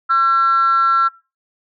sine tone with frequency modulation, 1350 Hz, E6, 41 cents sharp, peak -10 dBFS, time 0.09-1.09 s, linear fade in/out 20 ms, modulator 280 Hz, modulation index 0.39, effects noise-tail reverb RT60 0.3 s tail -23 dB re dry + tanh soft clip ceiling -8 dBFS

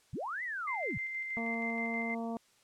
sine linear two-way sweep, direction up then down, 73.6 to 2054 to 73.6 Hz, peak -35 dBFS, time 0.13-0.98 s, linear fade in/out 5 ms, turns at 0.43 s
sine tone with tremolo, 2085 Hz, C7, 7 cents flat, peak -34 dBFS, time 0.67-2.15 s, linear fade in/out 10 ms, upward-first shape square, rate 6.3 Hz, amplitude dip 30%
harmonic tone, 229.7 Hz, A#3, 25 cents flat, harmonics 1 / 2 / 3 / 4 / 5, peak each -36 / -43 / -41 / -47 / -52 dBFS, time 1.37-2.37 s, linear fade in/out 0 ms
effects white hiss -67 dBFS RMS until 2.63 s + low-pass 9000 Hz 12 dB/octave

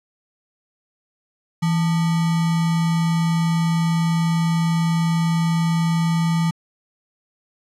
sine tone with sample-and-hold, 165.6 Hz, E3, 8 cents sharp, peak -16 dBFS, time 1.62-6.51 s, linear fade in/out 10 ms, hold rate 1050 Hz, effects low-pass 9000 Hz 12 dB/octave

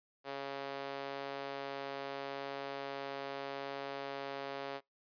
sawtooth tone with high-pass filter, 138.4 Hz, C#3, 2 cents flat, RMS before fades -42 dBFS, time 0.24-4.81 s, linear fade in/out 50 ms, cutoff 510 Hz, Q 1.4, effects noise-tail reverb RT60 0.2 s tail -26 dB re dry + resampled to 11025 Hz

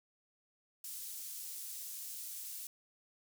pink high-pass noise, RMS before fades -45 dBFS, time 0.84-2.67 s, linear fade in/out 2 ms, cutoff 8100 Hz, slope 12 dB/octave, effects none

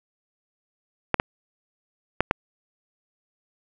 clicks, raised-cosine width 0.5 ms, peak -3 dBFS, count 4, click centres 1.143 / 1.199 / 2.206 / 2.311 s, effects none

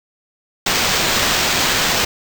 violet noise with sample-and-hold, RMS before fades -17 dBFS, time 0.66-2.05 s, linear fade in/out 5 ms, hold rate 11025 Hz, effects none

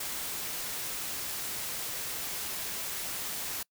white noise, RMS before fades -36 dBFS, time 0-3.63 s, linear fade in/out 5 ms, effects noise-tail reverb RT60 0.1 s tail -25 dB re dry

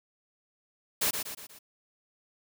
white noise with echo, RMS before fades -27 dBFS, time 1.01-1.11 s, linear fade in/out 10 ms, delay 120 ms, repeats 4, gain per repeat -6 dB, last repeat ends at 1.59 s, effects none

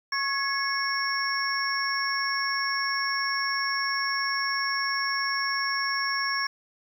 sine tone cluster, 1097 / 1680 / 2190 / 5480 Hz, C#6 / G#6 / C#7 / F8, -18 / +19 / -22 / -34 cents, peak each -30 / -29 / -34 / -30 dBFS, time 0.12-6.47 s, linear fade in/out 5 ms, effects 9-bit

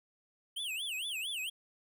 square tone with vibrato, 2959 Hz, F#7, 1 cent flat, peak -36 dBFS, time 0.56-1.5 s, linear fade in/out 10 ms, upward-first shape sine, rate 4.4 Hz, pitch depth 290 cents each way, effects none

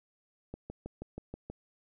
click train, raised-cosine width 2 ms, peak -27 dBFS, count 7, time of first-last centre 0.54-1.5 s, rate 6.25 Hz, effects none

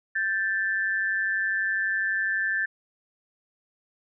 sine tone pair together, 1568 / 1760 Hz, G6 / A6, 0 / 0 cents, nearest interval major second, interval 200 cents, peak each -28 / -25 dBFS, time 0.15-2.66 s, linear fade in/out 10 ms, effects none

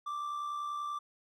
triangle tone with amplitude modulation, 1174.7 Hz, D6, in tune, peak -31 dBFS, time 0.06-0.99 s, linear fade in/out 10 ms, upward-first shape sine, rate 70.3 Hz, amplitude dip 40%, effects none

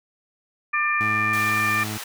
harmonic tone, 596 Hz, D5, 25 cents sharp, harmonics 2 / 3 / 4, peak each -24 / -24 / -24 dBFS, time 0.73-1.84 s, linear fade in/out 10 ms
20% pulse tone, 106.6 Hz, G#2, 46 cents sharp, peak -24 dBFS, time 1-1.98 s, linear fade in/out 10 ms
pink high-pass noise, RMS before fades -34 dBFS, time 1.33-2.04 s, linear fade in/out 5 ms, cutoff 1000 Hz, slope 12 dB/octave
effects none

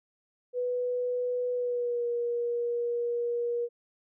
sine tone with pitch glide, 493.9 to 476.2 Hz, B4 to A#4, 0 to +37 cents, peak -27 dBFS, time 0.53-3.69 s, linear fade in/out 50 ms, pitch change -63 cents, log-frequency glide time 1.53-2.06 s, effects none

